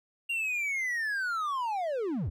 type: linear sweep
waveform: triangle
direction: down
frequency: 2794 to 59.1 Hz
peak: -27 dBFS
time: 0.29-2.3 s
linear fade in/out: 10 ms
effects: none